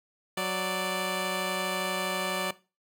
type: tone pair together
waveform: 10% pulse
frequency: 185 / 587.3 Hz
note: F#3 / D5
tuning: 0 / 0 cents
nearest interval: octave + minor sixth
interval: 2000 cents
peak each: -23 dBFS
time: 0.37-2.51 s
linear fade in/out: 5 ms
effects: noise-tail reverb RT60 0.3 s tail -18 dB re dry